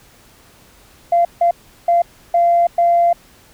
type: tone bursts at uneven times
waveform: sine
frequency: 689 Hz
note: F5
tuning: 24 cents flat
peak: -9 dBFS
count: 5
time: 1.12-1.25 / 1.41-1.51 / 1.88-2.02 / 2.34-2.67 / 2.78-3.13 s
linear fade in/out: 5 ms
effects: tanh soft clip ceiling -5 dBFS + pink hiss -48 dBFS RMS until 3.53 s